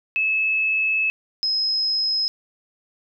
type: tone pair in turn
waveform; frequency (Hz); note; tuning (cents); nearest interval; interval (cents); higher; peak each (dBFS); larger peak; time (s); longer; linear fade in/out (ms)
sine; 2598 / 5119; E7 / D#8; -26 / +48; octave; 1174; second; -18 / -19; first; 0.16-1.1 / 1.43-2.28; first; 0
effects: none